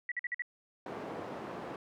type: tone bursts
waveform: sine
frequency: 1944 Hz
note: B6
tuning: 28 cents flat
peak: -32 dBFS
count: 5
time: 0.09-0.421 s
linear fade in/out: 2 ms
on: 27 ms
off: 49 ms
type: band-pass noise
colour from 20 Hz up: white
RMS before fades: -42 dBFS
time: 0.86-1.76 s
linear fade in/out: 2 ms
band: 180 to 720 Hz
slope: 12 dB/octave
effects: none